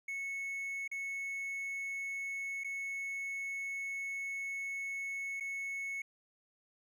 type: tone with dropouts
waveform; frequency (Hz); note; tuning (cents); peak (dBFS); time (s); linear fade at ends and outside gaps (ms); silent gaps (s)
triangle; 2202; C#7; -12; -35; 0.08-6.02; 5; 0.878-0.914 / 2.637-2.644 / 5.4-5.406
effects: none